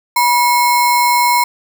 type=tone with sample-and-hold; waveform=sine; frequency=970 Hz; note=B5; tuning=31 cents flat; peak=-9 dBFS; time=0.16-1.44 s; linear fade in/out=5 ms; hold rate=3150 Hz; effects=none